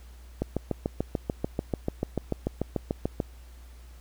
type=click train; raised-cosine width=2 ms; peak=-13 dBFS; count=20; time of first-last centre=0.42-3.202 s; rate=6.83 Hz; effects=added 60 Hz sine -45 dBFS peak until 4 s + pink hiss -58 dBFS RMS until 4 s